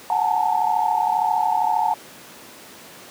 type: tone cluster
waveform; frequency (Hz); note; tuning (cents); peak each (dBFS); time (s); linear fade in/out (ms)
sine; 734 / 835 / 877 / 910; F#5 / G#5 / A5 / A#5; -14 / +9 / -6 / -42; -23; 0.1-1.94; 2
effects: pink hiss -42 dBFS RMS until 3.1 s + high-pass 200 Hz 12 dB/octave